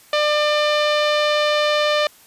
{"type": "tone with low-pass filter", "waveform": "sawtooth", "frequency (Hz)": 598, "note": "D5", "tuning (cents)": 31, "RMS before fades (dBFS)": -18, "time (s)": [0.13, 2.07], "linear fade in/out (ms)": 2, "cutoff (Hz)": 3900, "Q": 1.8, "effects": ["white hiss -49 dBFS RMS until 2.26 s", "resampled to 32000 Hz"]}